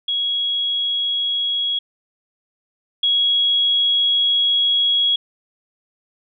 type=tone pair in turn; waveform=sine; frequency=3322 / 3322 Hz; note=G#7 / G#7; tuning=0 / 0 cents; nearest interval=unison; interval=0 cents; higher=neither; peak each=-18 / -14 dBFS; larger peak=second; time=0.08-1.79 / 3.03-5.16 s; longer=second; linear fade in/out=5 ms; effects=none